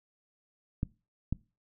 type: clicks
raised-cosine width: 5 ms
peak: -17 dBFS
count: 2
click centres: 0.831 / 1.326 s
effects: noise-tail reverb RT60 0.3 s tail -22 dB re dry